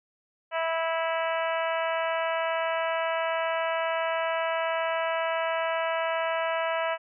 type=harmonic tone; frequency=327.4 Hz; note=E4; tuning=12 cents flat; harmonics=2 / 3 / 4 / 5 / 6 / 7 / 8 / 9; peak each=-28 / -32 / -34 / -36 / -38 / -39 / -40 / -41 dBFS; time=0.51-6.98 s; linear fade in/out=50 ms; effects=none